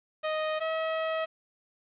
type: tone pair in turn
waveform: sawtooth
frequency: 622.3 / 641.3 Hz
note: D#5 / E5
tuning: 0 / -48 cents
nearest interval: minor second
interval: 52 cents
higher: second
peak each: -24 dBFS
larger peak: neither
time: 0.23-0.6 / 0.6-1.26 s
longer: second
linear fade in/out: 20 ms
effects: resampled to 8000 Hz + 9-bit